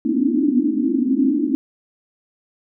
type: band-pass noise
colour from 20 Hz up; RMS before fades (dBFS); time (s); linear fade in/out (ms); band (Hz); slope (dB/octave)
white; -18; 0.05-1.55; 0; 230 to 320; 96
effects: none